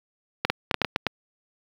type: clicks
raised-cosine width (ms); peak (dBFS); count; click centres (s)
0.3; -5; 8; 0.45 / 0.5 / 0.712 / 0.743 / 0.817 / 0.847 / 0.961 / 1.067
effects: high-pass 80 Hz 12 dB/octave + 7-bit